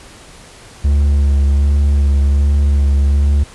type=tone with vibrato; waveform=triangle; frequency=70.8 Hz; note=C#2; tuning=37 cents sharp; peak=-7 dBFS; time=0.84-3.44 s; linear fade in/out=10 ms; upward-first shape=sine; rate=1.3 Hz; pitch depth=22 cents each way; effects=pink hiss -39 dBFS RMS until 3.54 s + resampled to 24000 Hz